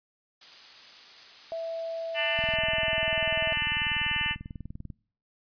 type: noise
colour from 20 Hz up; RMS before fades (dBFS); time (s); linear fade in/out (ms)
blue; -42; 0.41-2.56; 5
type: tone with pitch glide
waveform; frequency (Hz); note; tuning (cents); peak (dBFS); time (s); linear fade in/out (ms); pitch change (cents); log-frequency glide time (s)
sine; 660 to 647.5; E5 to E5; +2 to -31; -30; 1.52-3.53; 0; -33; 2.37-2.57
type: harmonic tone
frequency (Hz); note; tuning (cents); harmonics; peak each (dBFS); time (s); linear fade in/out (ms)
296.7; D4; +18; 3 / 4 / 5 / 6 / 7 / 8 / 9 / 10; -39 / -43 / -43 / -32 / -35 / -37 / -32 / -31; 2.14-4.36; 50
type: click train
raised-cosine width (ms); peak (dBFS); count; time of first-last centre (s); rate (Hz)
5; -27; 52; 2.39-4.902; 20.3
effects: noise-tail reverb RT60 0.5 s tail -25 dB re dry + resampled to 11025 Hz